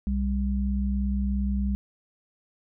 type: tone pair together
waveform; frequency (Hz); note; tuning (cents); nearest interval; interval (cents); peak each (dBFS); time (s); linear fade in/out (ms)
sine; 63 / 200; B1 / G3; +35 / +35; octave + minor sixth; 2000; -25 / -27; 0.07-1.75; 0
effects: none